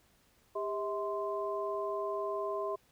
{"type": "tone cluster", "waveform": "sine", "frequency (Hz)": [400.7, 642, 1040], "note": ["G4", "E5", "C6"], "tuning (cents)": [38, -46, -11], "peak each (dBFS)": [-36, -37, -38], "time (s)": [0.55, 2.76], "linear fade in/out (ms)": 10, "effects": ["pink hiss -68 dBFS RMS until 2.91 s"]}